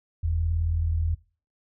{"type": "tone pair together", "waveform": "sine", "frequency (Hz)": [43.74, 82.41], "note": ["F1", "E2"], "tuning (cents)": [3, 0], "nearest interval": "major seventh", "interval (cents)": 1097, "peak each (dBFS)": [-29, -23], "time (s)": [0.23, 1.15], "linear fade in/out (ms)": 10, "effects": ["noise-tail reverb RT60 0.4 s tail -23 dB re dry"]}